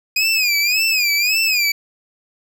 25% pulse tone with vibrato, 2477 Hz, D#7, 8 cents flat, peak -11 dBFS, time 0.16-1.72 s, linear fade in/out 5 ms, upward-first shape sine, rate 1.8 Hz, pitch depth 130 cents each way, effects none

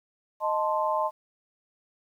sine chord, A diminished, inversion second, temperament equal, 622.3 / 880 / 1046.5 Hz, Eb5 / A5 / C6, 0 / 0 / 0 cents, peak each -28 dBFS, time 0.4-1.11 s, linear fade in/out 50 ms, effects 10-bit

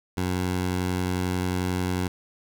15% pulse tone, 91.2 Hz, F#2, 24 cents flat, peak -18 dBFS, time 0.17-2.08 s, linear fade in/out 5 ms, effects none

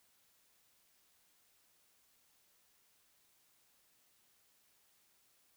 silence, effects white hiss -72 dBFS RMS until 5.56 s

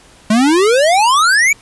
square exponential sweep, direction up, 207.3 to 2352 Hz, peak -9 dBFS, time 0.3-1.53 s, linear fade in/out 5 ms, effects pink hiss -44 dBFS RMS until 1.61 s + resampled to 24000 Hz

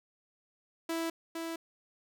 sawtooth tone with echo, 329.6 Hz, E4, in tune, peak -28 dBFS, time 0.89-1.1 s, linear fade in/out 5 ms, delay 460 ms, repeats 1, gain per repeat -4 dB, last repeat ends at 1.56 s, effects none

